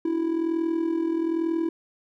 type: tone with amplitude modulation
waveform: triangle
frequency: 329.6 Hz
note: E4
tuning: in tune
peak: -17 dBFS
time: 0.05-1.69 s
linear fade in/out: 5 ms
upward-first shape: sine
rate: 41.1 Hz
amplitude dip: 70%
effects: tanh soft clip ceiling -13 dBFS